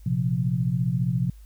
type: chord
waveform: sine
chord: Bb suspended second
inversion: none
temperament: just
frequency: 116.54 / 131.11 / 174.81 Hz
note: Bb2 / C3 / F3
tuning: 0 / +4 / +2 cents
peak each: -28 / -24 / -26 dBFS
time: 0.06-1.3 s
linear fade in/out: 5 ms
effects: added 51 Hz sine -43 dBFS peak until 1.45 s + white hiss -62 dBFS RMS until 1.45 s